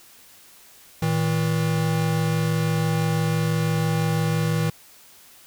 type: tone pair together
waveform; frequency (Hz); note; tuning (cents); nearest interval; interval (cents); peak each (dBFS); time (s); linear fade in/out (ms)
square; 114.5 / 160.5; A#2 / E3; -31 / -46; tritone; 585; -26 / -22; 1.02-4.7; 5
effects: white hiss -50 dBFS RMS until 5.46 s